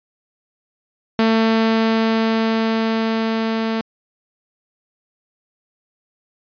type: tone with level ramp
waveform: sawtooth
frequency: 223.8 Hz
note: A3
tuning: 30 cents sharp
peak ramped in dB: -9 to -15 dBFS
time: 1.19-3.81 s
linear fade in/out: 0 ms
effects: resampled to 11025 Hz